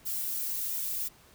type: noise with flanger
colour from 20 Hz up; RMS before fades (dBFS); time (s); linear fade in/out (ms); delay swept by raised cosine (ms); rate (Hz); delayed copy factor
violet; -33; 0.05-1.09; 20; 1.8 to 2.41; 2.9; -0.95
effects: pink hiss -58 dBFS RMS until 1.34 s